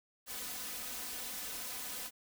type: noise with comb filter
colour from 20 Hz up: white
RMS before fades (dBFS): -42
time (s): 0.26-2.11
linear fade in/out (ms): 50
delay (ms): 4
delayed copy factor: +0.85
effects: none